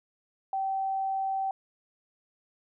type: tone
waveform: sine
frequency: 773 Hz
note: G5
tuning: 24 cents flat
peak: -27 dBFS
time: 0.53-1.51 s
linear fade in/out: 2 ms
effects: none